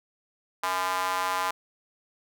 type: tone with high-pass filter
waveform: square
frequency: 92.6 Hz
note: F#2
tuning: 2 cents sharp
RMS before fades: -28 dBFS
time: 0.63-1.51 s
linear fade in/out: 5 ms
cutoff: 980 Hz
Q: 3.1
effects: none